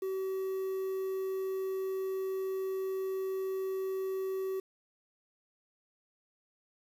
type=tone with quantisation; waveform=triangle; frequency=381 Hz; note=G4; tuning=49 cents flat; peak=-30 dBFS; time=0.02-4.6 s; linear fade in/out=5 ms; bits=9; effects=none